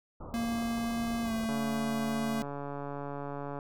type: low-pass noise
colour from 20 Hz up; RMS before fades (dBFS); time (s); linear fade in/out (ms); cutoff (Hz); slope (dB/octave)
pink; -43; 0.2-1.47; 10; 1300; 96
type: tone with pitch glide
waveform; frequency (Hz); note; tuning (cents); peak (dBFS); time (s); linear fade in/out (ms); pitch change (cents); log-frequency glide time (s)
square; 232.3 to 224.3; A#3 to A3; -6 to +34; -31; 0.34-2.42; 0; -60; 1.23-1.32
type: click train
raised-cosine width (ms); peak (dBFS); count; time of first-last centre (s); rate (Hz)
1; -25; 299; 1.49-3.589; 142
effects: none